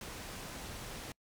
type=low-pass noise; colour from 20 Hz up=pink; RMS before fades=-45 dBFS; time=0.01-1.12 s; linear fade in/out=2 ms; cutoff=12000 Hz; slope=12 dB/octave; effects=noise-tail reverb RT60 0.1 s tail -26 dB re dry